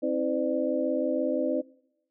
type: tone cluster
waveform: sine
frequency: 265.7 / 322.5 / 510 / 596 Hz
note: C4 / E4 / C5 / D5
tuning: +27 / -38 / -44 / +25 cents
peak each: -30 dBFS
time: 0.02-1.62 s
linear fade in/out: 20 ms
effects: noise-tail reverb RT60 0.8 s tail -22 dB re dry